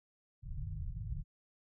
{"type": "low-pass noise", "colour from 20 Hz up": "pink", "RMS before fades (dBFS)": -40, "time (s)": [0.42, 1.24], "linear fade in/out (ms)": 50, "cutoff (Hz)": 160, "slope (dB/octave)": 96, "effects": []}